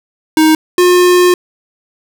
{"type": "tone pair in turn", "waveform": "square", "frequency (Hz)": [314, 358.2], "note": ["D#4", "F4"], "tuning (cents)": [16, 44], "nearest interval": "major second", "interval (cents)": 228, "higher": "second", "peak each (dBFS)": -6, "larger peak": "neither", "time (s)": [[0.37, 0.55], [0.78, 1.34]], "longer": "second", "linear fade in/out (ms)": 2, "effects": []}